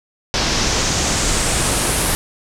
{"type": "noise with low-pass filter sweep", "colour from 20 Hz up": "pink", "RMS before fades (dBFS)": -18, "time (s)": [0.34, 2.15], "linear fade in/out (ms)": 0, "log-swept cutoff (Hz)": [5200, 11000], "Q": 2.5, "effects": []}